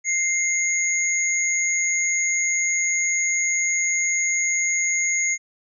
sine tone pair together, 2099 / 6664 Hz, C7 / G#8, +5 / +5 cents, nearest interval octave + minor sixth, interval 2000 cents, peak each -22 / -22 dBFS, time 0.04-5.38 s, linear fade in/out 50 ms, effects none

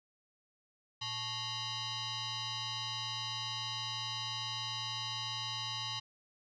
sine tone with frequency modulation, 115.4 Hz, A#2, 17 cents flat, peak -36 dBFS, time 1.01-6 s, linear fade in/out 10 ms, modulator 986 Hz, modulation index 4.7, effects none

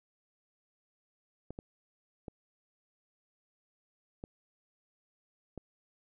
clicks, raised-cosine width 2 ms, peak -28 dBFS, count 5, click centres 1.506 / 1.589 / 2.282 / 4.239 / 5.577 s, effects none

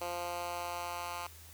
10% pulse tone with high-pass filter sweep, 174.61 Hz, F3, in tune, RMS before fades -39 dBFS, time 0.01-1.27 s, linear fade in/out 5 ms, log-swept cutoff 520 to 1000 Hz, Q 1.4, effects added 81 Hz sine -54 dBFS peak until 1.53 s + white hiss -55 dBFS RMS until 1.53 s

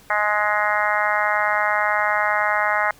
harmonic tone, 209.5 Hz, G#3, 15 cents sharp, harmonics 3 / 4 / 5 / 6 / 7 / 8 / 9 / 10, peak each -26 / -24 / -27 / -25 / -26 / -28 / -25 / -28 dBFS, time 0.1-2.91 s, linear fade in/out 2 ms, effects pink hiss -50 dBFS RMS until 2.99 s

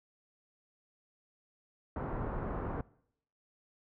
pink low-pass noise, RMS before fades -37 dBFS, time 1.96-2.81 s, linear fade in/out 2 ms, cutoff 1300 Hz, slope 24 dB/octave, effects noise-tail reverb RT60 0.7 s tail -22 dB re dry

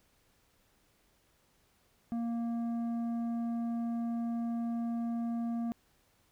sine tone with tanh clipping, 233.1 Hz, A#3, in tune, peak -33 dBFS, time 2.12-5.72 s, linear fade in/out 0 ms, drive 8 dB, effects pink hiss -70 dBFS RMS until 6.31 s

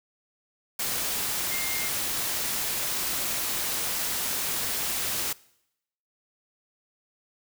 sine tone in noise, 2117 Hz, C7, 20 cents sharp, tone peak -34 dBFS, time 1.51-1.89 s, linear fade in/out 5 ms, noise white, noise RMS -29 dBFS, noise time 0.79-5.33 s, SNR -8 dB, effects noise-tail reverb RT60 0.8 s tail -22 dB re dry

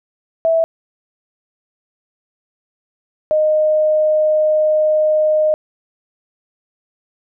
sine tone pair in turn, 655 / 616.6 Hz, E5 / D#5, -11 / -16 cents, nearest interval minor second, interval 105 cents, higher first, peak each -11 dBFS, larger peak neither, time 0.45-0.64 / 3.31-5.54 s, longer second, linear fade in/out 0 ms, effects none

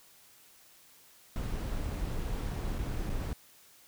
brown noise with dropouts, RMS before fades -34 dBFS, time 1.36-3.33 s, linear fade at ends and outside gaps 1 ms, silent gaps 2.784-2.789 / 3.094-3.099 s, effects white hiss -59 dBFS RMS until 3.87 s

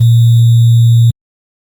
sine tone with sample-and-hold, 116.54 Hz, A#2, in tune, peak -3 dBFS, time 0-1.11 s, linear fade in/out 10 ms, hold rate 3675 Hz, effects Opus 24 kbps

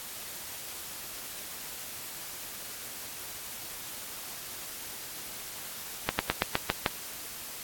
slowing click train, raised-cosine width 0.3 ms, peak -8 dBFS, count 7, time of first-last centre 6.09-6.862 s, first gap 100 ms, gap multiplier 1.1, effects white hiss -41 dBFS RMS until 7.63 s + AAC 64 kbps

